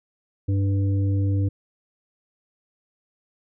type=harmonic tone; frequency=98.4 Hz; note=G2; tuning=7 cents sharp; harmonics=1 / 3 / 5; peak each=-19 / -29 / -38 dBFS; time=0.48-1.49 s; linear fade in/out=10 ms; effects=none